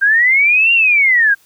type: linear two-way sweep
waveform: sine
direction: up then down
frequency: 1568 to 2794 to 1568 Hz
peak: -8 dBFS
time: 0.01-1.35 s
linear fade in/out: 20 ms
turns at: 0.73 s
effects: white hiss -52 dBFS RMS until 1.45 s